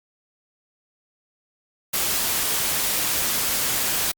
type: noise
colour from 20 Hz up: white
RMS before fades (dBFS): -23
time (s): 1.93-4.12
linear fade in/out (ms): 10
effects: Opus 48 kbps